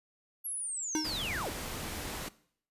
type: linear sweep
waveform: sine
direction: down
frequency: 11500 to 124.6 Hz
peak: -34 dBFS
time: 0.44-1.51 s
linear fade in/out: 20 ms
type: tone with exponential decay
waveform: square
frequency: 311.1 Hz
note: D#4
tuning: in tune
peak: -27 dBFS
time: 0.95-1.22 s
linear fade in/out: 1 ms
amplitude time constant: 57 ms
type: noise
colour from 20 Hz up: pink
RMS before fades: -39 dBFS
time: 1.04-2.29 s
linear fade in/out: 10 ms
effects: noise-tail reverb RT60 0.6 s tail -19 dB re dry + resampled to 32000 Hz